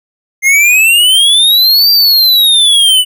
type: exponential two-way sweep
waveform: square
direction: up then down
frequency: 2099 to 4726 to 2948 Hz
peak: -5 dBFS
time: 0.42-3.05 s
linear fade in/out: 50 ms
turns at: 1.91 s
effects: none